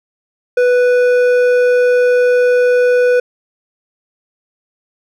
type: tone with hard clipping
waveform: sine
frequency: 493.9 Hz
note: B4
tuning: in tune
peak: -10 dBFS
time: 0.57-3.2 s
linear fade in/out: 5 ms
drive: 8 dB
effects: none